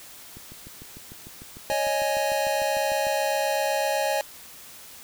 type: click train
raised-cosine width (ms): 3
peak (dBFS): -30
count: 19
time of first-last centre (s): 0.37-3.069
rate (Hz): 6.67
type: chord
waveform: square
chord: C# suspended second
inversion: none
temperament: equal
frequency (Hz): 554.4 / 622.3 / 830.6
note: C#5 / D#5 / G#5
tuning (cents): 0 / 0 / 0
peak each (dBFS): -28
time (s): 1.7-4.21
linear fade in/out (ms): 0
effects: white hiss -45 dBFS RMS until 5.03 s